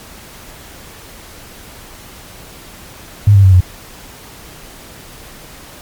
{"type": "tone with pitch steps", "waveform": "sine", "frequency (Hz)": [102.5, 98.55, 94.76, 91.11], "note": ["G#2", "G2", "F#2", "F#2"], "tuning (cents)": [-22, 10, 42, -26], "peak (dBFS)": -3, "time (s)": [3.27, 3.606], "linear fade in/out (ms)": 5, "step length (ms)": 84, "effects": ["pink hiss -36 dBFS RMS until 5.81 s", "MP3 96 kbps"]}